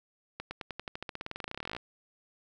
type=accelerating click train; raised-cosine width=0.3 ms; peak=-21 dBFS; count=29; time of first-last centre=0.4-1.765 s; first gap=110 ms; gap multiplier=0.93; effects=none